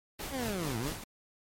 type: noise with tremolo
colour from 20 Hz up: pink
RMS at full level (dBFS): -38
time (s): 0.19-1.04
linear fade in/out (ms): 5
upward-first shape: sine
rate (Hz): 4.6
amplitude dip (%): 55
type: linear two-way sweep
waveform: 20% pulse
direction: down then up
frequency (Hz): 286.9 to 106.3 to 171.7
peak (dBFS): -28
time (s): 0.3-0.93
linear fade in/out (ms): 50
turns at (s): 0.78
effects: MP3 64 kbps